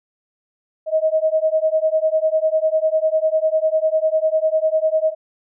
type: beating tone pair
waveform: sine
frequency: 626 / 636 Hz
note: D#5 / D#5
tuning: +10 / +38 cents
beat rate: 10 Hz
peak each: -18 dBFS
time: 0.86-5.15 s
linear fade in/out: 50 ms
effects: none